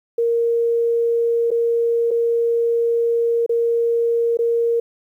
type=tone with dropouts; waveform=sine; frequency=466.2 Hz; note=A#4; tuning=in tune; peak=-15 dBFS; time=0.18-4.8 s; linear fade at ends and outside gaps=5 ms; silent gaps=1.506-1.514 / 2.108-2.112 / 3.463-3.493 / 4.372-4.389 s; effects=9-bit